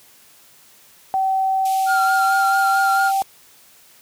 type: tone with pitch glide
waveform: sine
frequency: 767 to 778.6 Hz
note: G5 to G5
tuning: -38 to -12 cents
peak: -16 dBFS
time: 1.14-3.22 s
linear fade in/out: 0 ms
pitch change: +26 cents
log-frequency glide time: 2.11-2.41 s
type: band-pass noise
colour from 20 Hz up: white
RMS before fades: -35 dBFS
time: 1.65-3.23 s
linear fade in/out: 5 ms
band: 2200 to 14000 Hz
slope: 96 dB/octave
type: tone with vibrato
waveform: triangle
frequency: 1396.9 Hz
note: F6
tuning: in tune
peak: -16 dBFS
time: 1.86-3.12 s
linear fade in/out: 50 ms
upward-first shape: sine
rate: 4.5 Hz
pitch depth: 31 cents each way
effects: white hiss -50 dBFS RMS until 4.01 s + high-pass 60 Hz 12 dB/octave